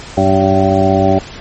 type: harmonic tone with a mistuned harmonic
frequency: 96.3 Hz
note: G2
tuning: 30 cents flat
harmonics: 1 / 2 / 3 / 4 / 6 / 7 / 8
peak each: -16 / -16 / -16 / -16 / -16 / -16 / -16 dBFS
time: 0.17-1.19 s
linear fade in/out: 5 ms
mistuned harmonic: 6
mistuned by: -20 cents
effects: pink hiss -31 dBFS RMS until 1.4 s + MP3 32 kbps